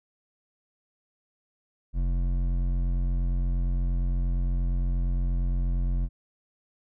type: tone with hard clipping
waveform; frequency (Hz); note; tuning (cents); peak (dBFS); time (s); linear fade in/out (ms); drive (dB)
sine; 44.3; F1; +25; -25; 1.93-6.09; 50; 10
effects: none